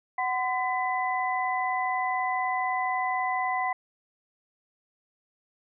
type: tone cluster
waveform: sine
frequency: 746 / 1022 / 2001 Hz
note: F#5 / C6 / B6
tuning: +14 / -41 / +22 cents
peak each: -28 / -30 / -31 dBFS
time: 0.18-3.73 s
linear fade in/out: 5 ms
effects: none